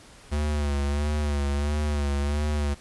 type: tone with vibrato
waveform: square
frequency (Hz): 72.8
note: D2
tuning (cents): -15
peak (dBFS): -24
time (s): 0.31-2.75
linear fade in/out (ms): 20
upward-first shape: sine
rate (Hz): 1.5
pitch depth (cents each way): 52
effects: pink hiss -50 dBFS RMS until 2.8 s + resampled to 24000 Hz